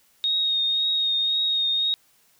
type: tone with vibrato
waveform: sine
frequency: 3729 Hz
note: A#7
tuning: in tune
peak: -20 dBFS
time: 0.24-1.94 s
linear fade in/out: 0 ms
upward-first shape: triangle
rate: 1.9 Hz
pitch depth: 25 cents each way
effects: white hiss -61 dBFS RMS until 2.39 s